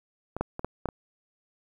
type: clicks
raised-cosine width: 1 ms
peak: -19 / -12 / -20 / -15 / -14 / -19 dBFS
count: 6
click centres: 0.366 / 0.41 / 0.594 / 0.646 / 0.857 / 0.888 s
effects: 9-bit